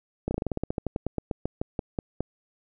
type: slowing click train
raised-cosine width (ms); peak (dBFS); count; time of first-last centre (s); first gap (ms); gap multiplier
2; -14; 21; 0.28-2.206; 30; 1.11
effects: none